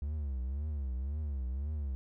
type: tone with vibrato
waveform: triangle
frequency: 69.3 Hz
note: C#2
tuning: in tune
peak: -31 dBFS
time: 0.02-1.95 s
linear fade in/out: 0 ms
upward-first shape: triangle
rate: 1.9 Hz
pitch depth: 210 cents each way
effects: none